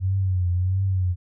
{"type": "tone with vibrato", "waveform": "sine", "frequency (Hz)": 92.5, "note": "F#2", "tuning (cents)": 0, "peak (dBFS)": -19, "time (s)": [0, 1.16], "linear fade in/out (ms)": 50, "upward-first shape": "triangle", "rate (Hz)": 1.5, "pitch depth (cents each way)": 90, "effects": []}